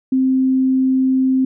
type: tone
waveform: sine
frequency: 261.6 Hz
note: C4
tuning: in tune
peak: -12 dBFS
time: 0.12-1.45 s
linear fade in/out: 5 ms
effects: none